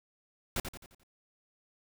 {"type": "noise with echo", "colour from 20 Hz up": "pink", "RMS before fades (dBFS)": -32, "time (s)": [0.56, 0.6], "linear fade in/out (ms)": 2, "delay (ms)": 87, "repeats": 5, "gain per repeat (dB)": -7, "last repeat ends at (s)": 1.035, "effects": []}